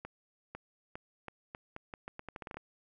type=accelerating click train; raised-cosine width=0.5 ms; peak=-27 dBFS; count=16; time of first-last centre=0.05-2.57 s; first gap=500 ms; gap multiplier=0.81; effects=none